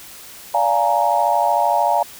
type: chord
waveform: sine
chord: Bb dominant seventh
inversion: first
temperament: just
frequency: 582.7 / 699.2 / 839.1 / 932.3 Hz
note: D5 / F5 / Ab5 / Bb5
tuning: -14 / +2 / +18 / 0 cents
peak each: -22 / -19 / -19 / -19 dBFS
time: 0.54-2.03 s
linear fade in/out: 5 ms
effects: white hiss -39 dBFS RMS until 2.19 s